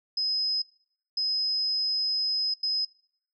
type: tone bursts at uneven times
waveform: sine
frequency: 5070 Hz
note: D#8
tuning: 32 cents sharp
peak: -24 dBFS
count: 3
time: 0.17-0.62 / 1.17-2.54 / 2.63-2.85 s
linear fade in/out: 5 ms
effects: noise-tail reverb RT60 0.6 s tail -21 dB re dry

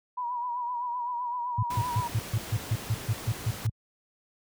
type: tone with vibrato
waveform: sine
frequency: 972 Hz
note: B5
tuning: 28 cents flat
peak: -29 dBFS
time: 0.17-2.08 s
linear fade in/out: 10 ms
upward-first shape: sine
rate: 7.8 Hz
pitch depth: 52 cents each way
type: tone bursts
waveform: sine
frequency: 110.6 Hz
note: A2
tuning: 9 cents sharp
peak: -22 dBFS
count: 12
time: 1.58-3.696 s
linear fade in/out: 5 ms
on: 48 ms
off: 140 ms
type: noise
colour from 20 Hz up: pink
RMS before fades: -39 dBFS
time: 1.7-3.67 s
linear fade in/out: 5 ms
effects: high-pass 60 Hz 12 dB/octave

